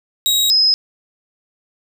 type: tone pair in turn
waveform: sawtooth / sine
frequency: 3813 / 5090 Hz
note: A#7 / D#8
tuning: +38 / +39 cents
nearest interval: perfect fourth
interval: 501 cents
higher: second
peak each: -10 dBFS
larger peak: neither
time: 0.26-0.5 / 0.5-0.74 s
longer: neither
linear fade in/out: 0 ms
effects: 8-bit